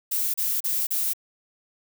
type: noise bursts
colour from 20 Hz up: violet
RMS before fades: -25 dBFS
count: 4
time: 0.11-1.135 s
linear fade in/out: 10 ms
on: 230 ms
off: 35 ms
effects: none